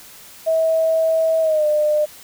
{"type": "tone with pitch glide", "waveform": "sine", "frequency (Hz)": [646, 602.7], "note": ["E5", "D5"], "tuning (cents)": [-35, 45], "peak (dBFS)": -14, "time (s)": [0.46, 2.06], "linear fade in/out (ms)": 20, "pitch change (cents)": -120, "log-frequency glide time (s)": [1.41, 1.65], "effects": ["white hiss -42 dBFS RMS until 2.23 s"]}